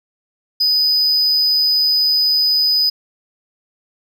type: tone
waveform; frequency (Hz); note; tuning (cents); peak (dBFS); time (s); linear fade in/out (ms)
triangle; 4988; D#8; +3; -11; 0.6-2.9; 10
effects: none